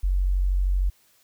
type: tone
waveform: sine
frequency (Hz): 46.43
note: F#1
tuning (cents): +7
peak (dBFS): -19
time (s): 0.03-0.9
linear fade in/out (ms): 10
effects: white hiss -61 dBFS RMS until 1.23 s